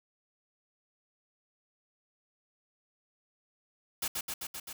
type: noise with echo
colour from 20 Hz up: white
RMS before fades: -33 dBFS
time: 4.02-4.08 s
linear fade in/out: 5 ms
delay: 130 ms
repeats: 5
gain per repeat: -2 dB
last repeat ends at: 4.73 s
effects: none